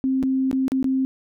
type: tone with dropouts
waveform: sine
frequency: 263.9 Hz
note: C4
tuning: 15 cents sharp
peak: -18 dBFS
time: 0.04-1.05 s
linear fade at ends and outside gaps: 0 ms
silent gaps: 0.228-0.235 / 0.513-0.529 / 0.681-0.719 / 0.828-0.843 s
effects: none